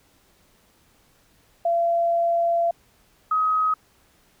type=tone pair in turn; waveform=sine; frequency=681 / 1265.3 Hz; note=F5 / D#6; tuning=-44 / +29 cents; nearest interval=major seventh; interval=1073 cents; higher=second; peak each=-18 dBFS; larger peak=neither; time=1.65-2.71 / 3.31-3.74 s; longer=first; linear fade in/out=5 ms; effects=pink hiss -60 dBFS RMS until 4.4 s